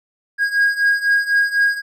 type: beating tone pair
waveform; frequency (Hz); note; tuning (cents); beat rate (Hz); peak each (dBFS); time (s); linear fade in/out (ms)
triangle; 1634 / 1638; G#6 / G#6; -29 / -24; 4; -17 / -14; 0.38-1.82; 50
effects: none